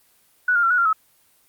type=tone with pitch steps; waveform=sine; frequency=1476 / 1406 / 1359 / 1463 / 1383 / 1289 Hz; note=F#6 / F6 / F6 / F#6 / F6 / E6; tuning=-5 / +11 / -48 / -20 / -17 / -39 cents; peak=-15 dBFS; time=0.48-0.93 s; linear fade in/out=5 ms; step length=75 ms; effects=white hiss -59 dBFS RMS until 1.48 s + Opus 24 kbps